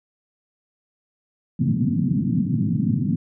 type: band-pass noise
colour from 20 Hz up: white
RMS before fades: -21 dBFS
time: 1.59-3.16 s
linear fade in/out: 10 ms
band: 110 to 250 Hz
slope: 48 dB/octave
effects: none